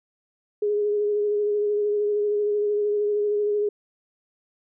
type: tone with vibrato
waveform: sine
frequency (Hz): 415.3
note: G#4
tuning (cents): 0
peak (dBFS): -20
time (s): 0.62-3.69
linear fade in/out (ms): 5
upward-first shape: sine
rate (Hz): 13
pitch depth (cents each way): 21
effects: none